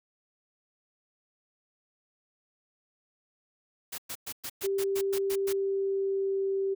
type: noise bursts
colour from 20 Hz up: white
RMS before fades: -37 dBFS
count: 10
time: 3.92-5.53 s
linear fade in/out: 10 ms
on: 62 ms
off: 110 ms
type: tone with pitch glide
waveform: sine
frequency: 392 to 389.3 Hz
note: G4 to G4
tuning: 0 to -12 cents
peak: -26 dBFS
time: 4.63-6.75 s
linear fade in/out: 20 ms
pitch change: -12 cents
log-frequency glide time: 5.43-6.47 s
effects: none